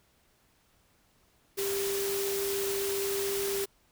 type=tone in noise; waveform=sine; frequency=395.9 Hz; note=G4; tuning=17 cents sharp; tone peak=-30 dBFS; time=1.57-3.66 s; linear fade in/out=20 ms; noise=white; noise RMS=-35 dBFS; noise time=1.57-3.66 s; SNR=+2 dB; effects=pink hiss -67 dBFS RMS until 3.91 s